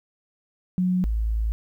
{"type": "tone pair in turn", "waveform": "sine", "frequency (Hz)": [182.4, 54.89], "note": ["F#3", "A1"], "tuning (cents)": [-24, -3], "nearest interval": "octave + major sixth", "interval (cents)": 2079, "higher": "first", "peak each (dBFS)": [-19, -21], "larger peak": "first", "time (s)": [[0.78, 1.04], [1.04, 1.52]], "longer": "second", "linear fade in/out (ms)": 0, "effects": ["10-bit"]}